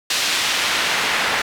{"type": "noise with band-pass filter sweep", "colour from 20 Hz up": "pink", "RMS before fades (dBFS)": -20, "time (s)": [0.1, 1.42], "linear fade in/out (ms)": 5, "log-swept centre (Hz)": [4000, 1700], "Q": 0.88, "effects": []}